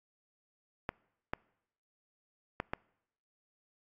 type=clicks; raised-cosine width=0.5 ms; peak=-18 dBFS; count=4; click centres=0.891 / 1.335 / 2.601 / 2.735 s; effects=noise-tail reverb RT60 0.8 s tail -25 dB re dry + AAC 48 kbps